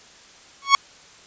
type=tone with exponential growth; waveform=sawtooth; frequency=1108.7 Hz; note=C#6; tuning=in tune; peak=-3 dBFS; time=0.62-0.75 s; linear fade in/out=1 ms; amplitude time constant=27 ms; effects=white hiss -48 dBFS RMS until 1.26 s + resampled to 16000 Hz